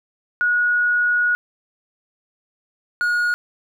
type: tone pair in turn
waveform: sine / triangle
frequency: 1454 / 1443.1 Hz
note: F#6 / F#6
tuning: -31 / -44 cents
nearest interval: unison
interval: 13 cents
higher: first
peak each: -15 / -15 dBFS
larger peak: neither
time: 0.41-1.35 / 3.01-3.34 s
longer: first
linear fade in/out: 0 ms
effects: none